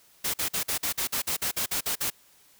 white noise bursts, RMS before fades -28 dBFS, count 13, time 0.24-2.103 s, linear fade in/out 10 ms, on 99 ms, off 48 ms, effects white hiss -59 dBFS RMS until 2.59 s

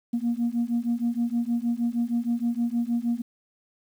sine beating tone pair, 233.1 / 239.5 Hz, A#3 / A#3, 0 / +47 cents, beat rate 6.4 Hz, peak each -25 dBFS, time 0.13-3.22 s, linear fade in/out 10 ms, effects tanh soft clip ceiling -18 dBFS + 9-bit

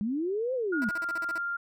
sine linear two-way sweep, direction up then down, 196 to 530 to 196 Hz, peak -27 dBFS, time 0.01-0.89 s, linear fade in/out 0 ms, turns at 0.54 s
sine tone with pitch glide, 1430 to 1395.7 Hz, F6 to F6, +41 to -2 cents, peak -29 dBFS, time 0.72-1.57 s, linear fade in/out 10 ms, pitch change -43 cents, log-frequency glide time 0.89-1.04 s
10% pulse tone bursts, 329.1 Hz, E4, 3 cents flat, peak -30 dBFS, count 9, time 0.82-1.38 s, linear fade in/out 0 ms, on 24 ms, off 43 ms
effects none

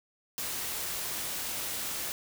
white noise, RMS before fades -35 dBFS, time 0.38-2.12 s, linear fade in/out 0 ms, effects none

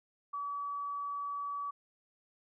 sine tone, 1143 Hz, D6, 47 cents flat, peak -35 dBFS, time 0.33-1.71 s, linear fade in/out 10 ms, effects none

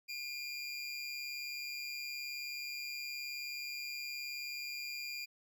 25% pulse tone with amplitude modulation, 2400 Hz, D7, 37 cents sharp, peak -34 dBFS, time 0.08-5.26 s, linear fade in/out 20 ms, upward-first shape sine, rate 139 Hz, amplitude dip 45%, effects none

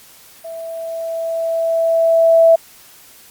sine tone with level ramp, 659.3 Hz, E5, in tune, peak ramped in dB -27 to -5 dBFS, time 0.44-2.56 s, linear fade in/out 10 ms, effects white hiss -44 dBFS RMS until 3.3 s + Opus 48 kbps

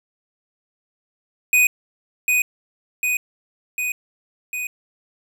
square tone with echo, 2489 Hz, D#7, in tune, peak -13 dBFS, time 1.53-1.67 s, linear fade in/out 2 ms, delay 750 ms, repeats 4, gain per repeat -3 dB, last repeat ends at 4.67 s, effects none

